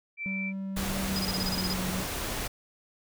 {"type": "tone", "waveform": "sine", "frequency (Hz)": 2335, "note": "D7", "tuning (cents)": -11, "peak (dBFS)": -32, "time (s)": [0.17, 0.53], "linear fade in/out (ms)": 50}
{"type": "tone with pitch glide", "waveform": "triangle", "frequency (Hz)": [193.3, 185.43], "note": ["G3", "F#3"], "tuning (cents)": [-24, 4], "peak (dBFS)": -30, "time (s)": [0.26, 2.03], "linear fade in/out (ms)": 0, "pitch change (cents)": -72, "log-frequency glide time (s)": [1.07, 1.45]}
{"type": "noise", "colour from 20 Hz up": "pink", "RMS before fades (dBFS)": -33, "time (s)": [0.76, 2.48], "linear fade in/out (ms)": 10}
{"type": "tone bursts", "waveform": "sine", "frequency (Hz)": 4978, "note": "D#8", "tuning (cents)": 0, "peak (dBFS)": -30, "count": 10, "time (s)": [1.16, 1.73], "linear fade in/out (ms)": 0, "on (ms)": 30, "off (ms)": 30}
{"effects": []}